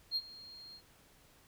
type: tone with ADSR envelope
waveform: sine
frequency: 4225 Hz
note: C8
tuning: 16 cents sharp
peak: -28 dBFS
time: 0.11-0.82 s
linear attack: 50 ms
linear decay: 46 ms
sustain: -21 dB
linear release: 68 ms
effects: tanh soft clip ceiling -28 dBFS + pink hiss -64 dBFS RMS until 1.47 s